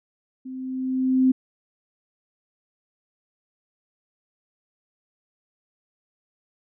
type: tone with level ramp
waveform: sine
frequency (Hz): 259.5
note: C4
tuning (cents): -14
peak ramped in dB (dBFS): -33 to -13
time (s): 0.45-1.32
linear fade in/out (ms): 10
effects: none